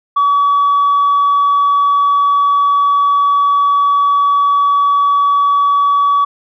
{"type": "tone", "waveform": "sine", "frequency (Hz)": 1138, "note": "C#6", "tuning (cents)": 45, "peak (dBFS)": -7, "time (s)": [0.16, 6.25], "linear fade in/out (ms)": 10, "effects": ["tanh soft clip ceiling -6 dBFS"]}